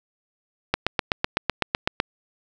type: click train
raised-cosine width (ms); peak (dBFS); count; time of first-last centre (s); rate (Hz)
0.3; -3; 11; 0.74-2.001; 7.93
effects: none